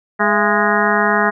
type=harmonic tone with a mistuned harmonic; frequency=207.4 Hz; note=G#3; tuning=2 cents flat; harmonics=1 / 2 / 3 / 4 / 5 / 6 / 7 / 8 / 9; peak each=-21 / -21 / -21 / -21 / -21 / -21 / -21 / -21 / -21 dBFS; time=0.19-1.31 s; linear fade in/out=20 ms; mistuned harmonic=3; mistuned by=+120 cents; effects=none